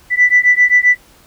sine beating tone pair, 1975.5 / 1983.1 Hz, B6 / B6, 0 / +7 cents, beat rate 7.6 Hz, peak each -10 dBFS, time 0.1-0.97 s, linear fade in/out 50 ms, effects tanh soft clip ceiling 0 dBFS + pink hiss -47 dBFS RMS until 1.26 s

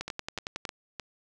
two click trains, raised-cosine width 0.2 ms, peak -16 / -19 dBFS, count 8 / 4, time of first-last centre 0.01-0.652 / 0.08-0.997 s, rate 10.9 / 3.27 Hz, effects none

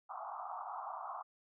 pink band-pass noise, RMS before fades -44 dBFS, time 0.09-1.23 s, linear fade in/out 20 ms, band 680 to 1300 Hz, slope 96 dB/octave, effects none

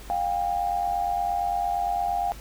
sine tone pair together, 710 / 798.7 Hz, F5 / G5, +28 / +32 cents, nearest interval major second, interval 204 cents, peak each -26 dBFS, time 0.1-2.32 s, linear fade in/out 0 ms, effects added 50 Hz sine -41 dBFS peak until 2.4 s + pink hiss -46 dBFS RMS until 2.4 s

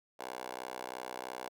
10% pulse tone with high-pass filter, 63 Hz, B1, 35 cents sharp, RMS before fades -43 dBFS, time 0.19-1.49 s, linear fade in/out 10 ms, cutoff 620 Hz, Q 4, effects none

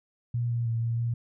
sine tone with pitch steps, 119.5 / 118.1 / 114.9 / 116.2 / 117.8 Hz, A#2 / A#2 / A#2 / A#2 / A#2, +43 / +23 / -25 / -5 / +19 cents, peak -25 dBFS, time 0.34-1.14 s, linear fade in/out 5 ms, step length 160 ms, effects none

